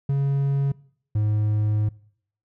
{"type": "tone pair in turn", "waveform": "triangle", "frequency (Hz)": [138.9, 106.09], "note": ["C#3", "G#2"], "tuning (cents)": [4, 37], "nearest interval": "perfect fourth", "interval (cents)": 467, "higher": "first", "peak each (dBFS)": -17, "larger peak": "neither", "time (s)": [[0.09, 0.72], [1.15, 1.89]], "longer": "second", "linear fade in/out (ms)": 5, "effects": ["noise-tail reverb RT60 0.6 s tail -22 dB re dry"]}